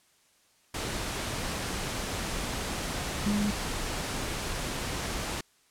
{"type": "tone in noise", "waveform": "sine", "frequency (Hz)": 206.3, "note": "G#3", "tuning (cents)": -11, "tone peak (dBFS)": -25, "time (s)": [3.26, 3.51], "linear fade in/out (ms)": 5, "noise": "pink", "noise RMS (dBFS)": -33, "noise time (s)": [0.74, 5.41], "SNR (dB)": 5, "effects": ["white hiss -65 dBFS RMS until 5.7 s", "low-pass 10000 Hz 12 dB/octave"]}